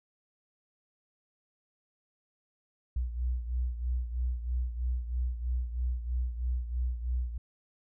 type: beating tone pair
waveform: sine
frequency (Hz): 60.7 / 63.8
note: B1 / C2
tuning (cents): -29 / -43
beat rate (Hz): 3.1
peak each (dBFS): -30 / -36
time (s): 2.96-7.38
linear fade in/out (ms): 5
effects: none